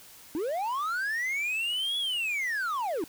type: linear two-way sweep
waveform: triangle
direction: up then down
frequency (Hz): 285 to 3408 to 285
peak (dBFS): -26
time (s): 0.35-3.04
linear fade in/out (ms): 0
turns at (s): 1.98
effects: white hiss -51 dBFS RMS until 3.08 s